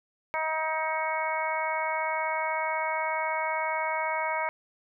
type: harmonic tone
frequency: 316.1 Hz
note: D#4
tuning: 27 cents sharp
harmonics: 2 / 3 / 4 / 5 / 6 / 7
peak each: -33 / -30 / -36 / -38 / -40 / -33 dBFS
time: 0.34-4.49 s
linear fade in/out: 0 ms
effects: none